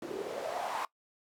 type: noise with band-pass filter sweep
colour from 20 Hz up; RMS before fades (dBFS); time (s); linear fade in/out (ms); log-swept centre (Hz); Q
white; -37; 0.02-0.85; 2; 330 to 1000; 4.3
effects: noise-tail reverb RT60 0.1 s tail -21 dB re dry